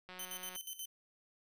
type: click train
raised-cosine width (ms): 0.3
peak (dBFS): -34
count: 87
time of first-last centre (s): 0.09-0.56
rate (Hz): 183
type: tone with tremolo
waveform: 10% pulse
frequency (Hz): 3064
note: G7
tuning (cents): -40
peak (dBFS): -33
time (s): 0.19-0.86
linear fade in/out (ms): 5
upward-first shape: square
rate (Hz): 8.3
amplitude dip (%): 75
effects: none